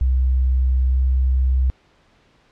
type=tone with pitch glide; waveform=sine; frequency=64.3 to 64.67 Hz; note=C2 to C2; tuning=-30 to -20 cents; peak=-14 dBFS; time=0.01-1.7 s; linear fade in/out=0 ms; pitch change=+10 cents; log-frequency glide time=0.89-0.96 s; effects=pink hiss -57 dBFS RMS until 2.51 s + low-pass 4000 Hz 12 dB/octave